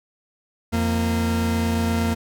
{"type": "tone pair together", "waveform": "40% pulse", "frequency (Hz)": [86.04, 229.7], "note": ["F2", "A#3"], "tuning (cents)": [-25, -25], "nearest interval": "octave + perfect fourth", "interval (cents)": 1700, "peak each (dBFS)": [-22, -21], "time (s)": [0.72, 2.15], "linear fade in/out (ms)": 20, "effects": []}